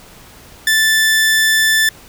sawtooth tone, 1760 Hz, A6, in tune, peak -7 dBFS, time 0.67-1.89 s, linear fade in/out 2 ms, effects pink hiss -41 dBFS RMS until 2.08 s

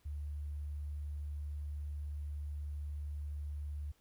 sine tone with sample-and-hold, 73.42 Hz, D2, in tune, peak -38 dBFS, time 0.05-3.92 s, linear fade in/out 10 ms, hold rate 11025 Hz, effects pink hiss -72 dBFS RMS until 4 s

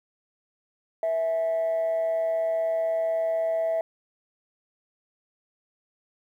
sine tone with amplitude modulation, 655 Hz, E5, 11 cents flat, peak -19 dBFS, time 1.03-3.81 s, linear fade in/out 2 ms, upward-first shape sine, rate 184 Hz, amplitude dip 45%, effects tanh soft clip ceiling -20 dBFS + 10-bit

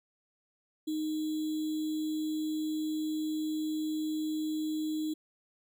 sine tone with sample-and-hold, 310 Hz, D#4, 6 cents flat, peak -30 dBFS, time 0.87-5.14 s, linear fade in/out 10 ms, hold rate 3675 Hz, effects none

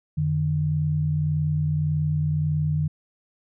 sine tone pair together, 89.8 / 151.55 Hz, F2 / D#3, +49 / -45 cents, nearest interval major sixth, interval 906 cents, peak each -28 / -21 dBFS, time 0.17-2.88 s, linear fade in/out 10 ms, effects none

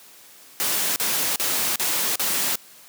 white noise bursts, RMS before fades -23 dBFS, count 5, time 0.6-2.556 s, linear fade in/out 0 ms, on 360 ms, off 39 ms, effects white hiss -48 dBFS RMS until 2.88 s + high-pass 150 Hz 12 dB/octave

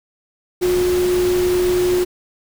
sine tone in noise, 360.3 Hz, F#4, 46 cents flat, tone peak -14 dBFS, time 0.61-2.05 s, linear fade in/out 20 ms, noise pink, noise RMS -27 dBFS, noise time 0.61-2.05 s, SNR +10 dB, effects none

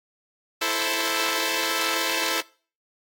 5% pulse chord, A minor, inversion second, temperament equal, 329.6 / 440 / 523.3 Hz, E4 / A4 / C5, 0 / 0 / 0 cents, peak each -16 dBFS, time 0.61-2.41 s, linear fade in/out 10 ms, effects noise-tail reverb RT60 0.4 s tail -21 dB re dry + AAC 64 kbps

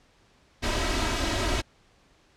pink noise with comb filter, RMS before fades -26 dBFS, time 0.62-1.62 s, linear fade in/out 20 ms, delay 3.1 ms, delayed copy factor +0.75, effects pink hiss -61 dBFS RMS until 2.36 s + low-pass 6000 Hz 12 dB/octave

